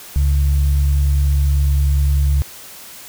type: tone pair together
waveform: sine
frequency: 70 / 140.15 Hz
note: C#2 / C#3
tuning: +18 / +19 cents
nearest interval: octave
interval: 1201 cents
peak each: -12 / -22 dBFS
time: 0.16-2.42 s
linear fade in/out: 0 ms
effects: white hiss -37 dBFS RMS until 3.08 s